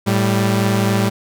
sawtooth tone pair together, 110 / 196 Hz, A2 / G3, 0 / 0 cents, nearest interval minor seventh, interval 1000 cents, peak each -13 dBFS, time 0.06-1.1 s, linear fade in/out 20 ms, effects none

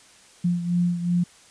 sine beating tone pair, 174.61 / 177.31 Hz, F3 / F3, 0 / +27 cents, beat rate 2.7 Hz, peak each -21 / -27 dBFS, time 0.44-1.24 s, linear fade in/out 10 ms, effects white hiss -52 dBFS RMS until 1.5 s + resampled to 22050 Hz

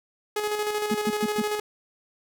sawtooth tone with tremolo, 420.5 Hz, G#4, 22 cents sharp, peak -20 dBFS, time 0.36-1.6 s, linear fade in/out 5 ms, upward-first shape square, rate 13 Hz, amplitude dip 40%
sine tone bursts, 220.4 Hz, A3, 3 cents sharp, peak -22 dBFS, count 4, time 0.91-1.418 s, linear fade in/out 5 ms, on 37 ms, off 120 ms
effects none

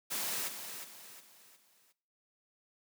white noise with echo, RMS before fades -36 dBFS, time 0.1-0.49 s, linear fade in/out 20 ms, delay 360 ms, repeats 4, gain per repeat -8 dB, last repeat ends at 1.93 s, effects noise-tail reverb RT60 0.5 s tail -19 dB re dry + high-pass 150 Hz 12 dB/octave

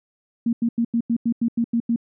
sine tone bursts, 233.1 Hz, A#3, in tune, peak -17 dBFS, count 10, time 0.46-1.961 s, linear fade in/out 5 ms, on 70 ms, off 89 ms, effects none

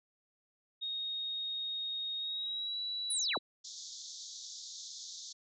sine tone with pitch glide, 3729 to 3930 Hz, A#7 to B7, 0 to -9 cents, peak -35 dBFS, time 0.81-3.39 s, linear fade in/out 20 ms, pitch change +91 cents, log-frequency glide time 2.18-2.79 s
sine linear sweep, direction down, 10660 to 106.5 Hz, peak -32 dBFS, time 3.1-3.38 s, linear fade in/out 5 ms
white band-pass noise, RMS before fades -47 dBFS, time 3.64-5.33 s, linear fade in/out 10 ms, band 3500 to 7000 Hz, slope 96 dB/octave
effects none

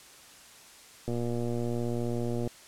click train, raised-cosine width 2 ms, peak -20 dBFS, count 167, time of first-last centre 1.08-2.475 s, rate 119 Hz, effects white hiss -52 dBFS RMS until 2.67 s + low-pass 10000 Hz 12 dB/octave

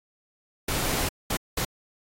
pink noise bursts at uneven times, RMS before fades -27 dBFS, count 3, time 0.68-1.09 / 1.3-1.37 / 1.57-1.65 s, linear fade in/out 5 ms, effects AAC 48 kbps

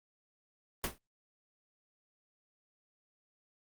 pink noise with exponential decay, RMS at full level -29 dBFS, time 0.84-0.98 s, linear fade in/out 0 ms, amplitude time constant 30 ms, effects Opus 32 kbps

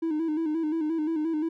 triangle tone with vibrato, 316.3 Hz, D#4, 29 cents sharp, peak -22 dBFS, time 0.02-1.49 s, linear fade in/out 10 ms, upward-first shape square, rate 5.7 Hz, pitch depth 64 cents each way, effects tanh soft clip ceiling -19 dBFS

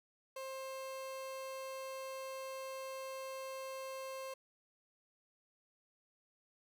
30% pulse tone, 530 Hz, C5, 22 cents sharp, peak -40 dBFS, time 0.36-4.34 s, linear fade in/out 5 ms, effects none

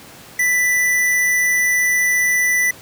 sine tone with hard clipping, 1983 Hz, B6, 7 cents sharp, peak -15 dBFS, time 0.39-2.71 s, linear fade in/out 5 ms, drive 18 dB, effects pink hiss -40 dBFS RMS until 2.81 s + high-pass 100 Hz 12 dB/octave

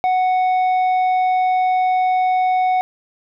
sine tone with tanh clipping, 740 Hz, F#5, in tune, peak -15 dBFS, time 0.04-2.81 s, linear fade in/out 0 ms, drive 6 dB, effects none

